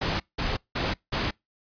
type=noise bursts; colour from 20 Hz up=pink; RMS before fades=-27 dBFS; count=4; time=0.01-1.31 s; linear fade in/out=10 ms; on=190 ms; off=180 ms; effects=noise-tail reverb RT60 0.2 s tail -26 dB re dry + resampled to 11025 Hz